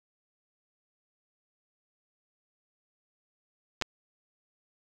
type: clicks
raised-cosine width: 0.2 ms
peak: -14 / -10 dBFS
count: 2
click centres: 3.814 / 3.822 s
effects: none